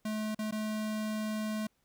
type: tone with dropouts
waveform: square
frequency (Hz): 215.3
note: A3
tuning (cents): -37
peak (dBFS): -33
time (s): 0.05-1.67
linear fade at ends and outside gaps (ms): 5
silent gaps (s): 0.348-0.389 / 0.511-0.523
effects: pink hiss -75 dBFS RMS until 1.84 s